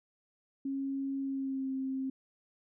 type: tone with pitch glide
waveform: sine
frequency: 272.6 to 265.3 Hz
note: C#4 to C4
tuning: -29 to +24 cents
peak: -32 dBFS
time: 0.65-2.1 s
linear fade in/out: 5 ms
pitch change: -47 cents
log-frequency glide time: 1.2-1.72 s
effects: none